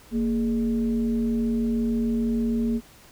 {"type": "tone with frequency modulation", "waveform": "sine", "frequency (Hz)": 231.6, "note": "A#3", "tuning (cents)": -11, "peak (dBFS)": -21, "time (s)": [0.11, 2.81], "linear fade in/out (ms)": 50, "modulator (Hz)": 185, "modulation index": 0.52, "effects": ["pink hiss -51 dBFS RMS until 3.11 s"]}